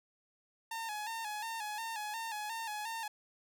sawtooth tone with vibrato, 875 Hz, A5, 10 cents flat, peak -34 dBFS, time 0.71-3.08 s, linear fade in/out 5 ms, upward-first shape square, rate 2.8 Hz, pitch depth 66 cents each way, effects none

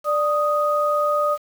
sine tone pair together, 590.4 / 1244.5 Hz, D5 / D#6, +9 / 0 cents, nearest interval octave + minor second, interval 1291 cents, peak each -20 dBFS, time 0.04-1.38 s, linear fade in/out 50 ms, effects 7-bit

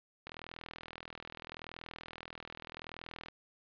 click train, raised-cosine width 0.3 ms, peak -28 dBFS, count 124, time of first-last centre 0.27-3.285 s, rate 40.8 Hz, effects resampled to 11025 Hz + 11-bit

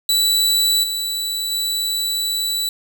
sawtooth tone with level steps, 3951 Hz, B7, in tune, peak -11 / -18 / -16 dBFS, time 0.09-2.69 s, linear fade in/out 2 ms, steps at 0.83 / 1.51 s, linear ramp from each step 10 ms, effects none

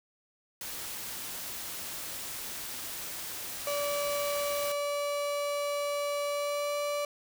white noise, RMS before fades -39 dBFS, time 0.61-4.72 s, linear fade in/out 2 ms
35% pulse tone with pitch glide, 577 to 581.7 Hz, D5 to D5, -31 to -17 cents, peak -28 dBFS, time 3.67-7.05 s, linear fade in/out 2 ms, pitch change +14 cents, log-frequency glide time 6.27-6.76 s
effects none

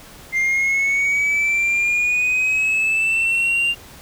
sine linear sweep, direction up, 2093 to 2794 Hz, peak -13 dBFS, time 0.32-3.75 s, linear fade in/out 50 ms, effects tanh soft clip ceiling -15 dBFS + pink hiss -42 dBFS RMS until 4.01 s

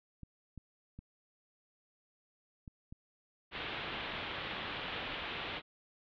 clicks, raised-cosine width 5 ms, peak -35 dBFS, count 5, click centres 0.233 / 0.577 / 0.99 / 2.678 / 2.925 s
white low-pass noise, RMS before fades -41 dBFS, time 3.51-5.62 s, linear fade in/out 50 ms, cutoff 3600 Hz, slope 48 dB/octave
effects none

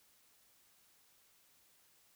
silence, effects white hiss -69 dBFS RMS until 2.15 s

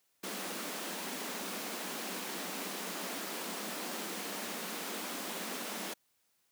pink high-pass noise, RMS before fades -40 dBFS, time 0.23-5.94 s, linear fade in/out 10 ms, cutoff 180 Hz, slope 96 dB/octave, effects white hiss -75 dBFS RMS until 6.51 s + high-pass 80 Hz 12 dB/octave

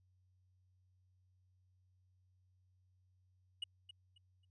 triangle tone with echo, 2901 Hz, F#7, 35 cents flat, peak -36 dBFS, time 3.62-3.64 s, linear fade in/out 5 ms, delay 270 ms, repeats 3, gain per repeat -12 dB, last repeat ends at 4.45 s, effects added 92 Hz sine -70 dBFS peak until 4.5 s + resampled to 24000 Hz

